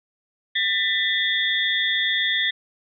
sine tone cluster, 1789 / 1984 / 3360 / 3587 Hz, A6 / B6 / G#7 / A7, +28 / +7 / +19 / +33 cents, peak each -25 dBFS, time 0.55-2.51 s, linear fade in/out 10 ms, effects none

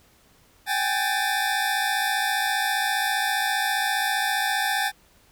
25% pulse tone cluster, 773 / 828 / 1775 Hz, G5 / G#5 / A6, -24 / -5 / +15 cents, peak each -23 dBFS, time 0.66-4.92 s, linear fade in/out 50 ms, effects pink hiss -58 dBFS RMS until 5.31 s

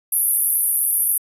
white band-pass noise, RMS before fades -19 dBFS, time 0.12-1.18 s, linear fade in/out 5 ms, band 9800 to 13000 Hz, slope 96 dB/octave, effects resampled to 32000 Hz

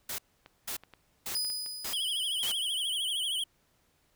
white noise bursts, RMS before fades -36 dBFS, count 5, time 0.09-2.52 s, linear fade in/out 5 ms, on 94 ms, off 490 ms
clicks, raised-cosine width 0.3 ms, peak -33 dBFS, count 9, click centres 0.461 / 0.686 / 0.836 / 0.937 / 1.366 / 1.448 / 1.501 / 1.662 / 1.856 s
sawtooth tone with exponential decay, 4978 Hz, D#8, in tune, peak -25 dBFS, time 1.35-2.92 s, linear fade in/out 2 ms, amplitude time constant 340 ms
square tone with vibrato, 3136 Hz, G7, in tune, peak -30 dBFS, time 1.93-3.44 s, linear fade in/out 5 ms, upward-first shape triangle, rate 13 Hz, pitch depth 130 cents each way
effects pink hiss -70 dBFS RMS until 4.15 s

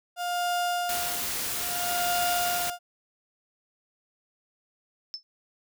35% pulse tone with tremolo, 706 Hz, F5, 19 cents sharp, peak -23 dBFS, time 0.16-2.79 s, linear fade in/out 50 ms, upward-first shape sine, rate 0.6 Hz, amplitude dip 100%
white noise, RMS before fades -31 dBFS, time 0.89-2.7 s, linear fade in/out 2 ms
sine tone with exponential decay, 5274 Hz, E8, in tune, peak -28 dBFS, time 5.14-5.23 s, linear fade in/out 0 ms, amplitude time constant 19 ms
effects none

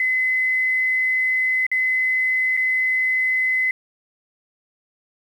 sine tone with dropouts, 2033 Hz, B6, 50 cents sharp, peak -17 dBFS, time 0-3.71 s, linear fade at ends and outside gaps 2 ms, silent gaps 1.666-1.715 / 2.568-2.573 s, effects 8-bit

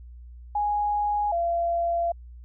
sine tone pair in turn, 829 / 683.1 Hz, G#5 / F5, -3 / -38 cents, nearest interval minor third, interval 335 cents, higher first, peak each -22 dBFS, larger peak neither, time 0.55-1.32 / 1.32-2.12 s, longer second, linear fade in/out 5 ms, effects added 60 Hz sine -41 dBFS peak until 2.44 s

